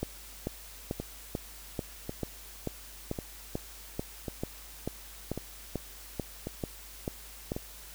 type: two click trains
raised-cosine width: 2 ms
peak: -21 / -18 dBFS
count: 7 / 18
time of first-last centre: 1-7.565 / 0.03-7.519 s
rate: 0.914 / 2.27 Hz
effects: added 50 Hz sine -51 dBFS peak until 7.94 s + white hiss -49 dBFS RMS until 7.94 s